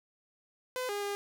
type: tone with pitch steps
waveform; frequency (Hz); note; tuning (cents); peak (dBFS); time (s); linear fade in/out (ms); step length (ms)
sawtooth; 507 / 408.1 / 405; B4 / G#4 / G#4; +45 / -30 / -43; -29; 0.76-1.15; 0; 130
effects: none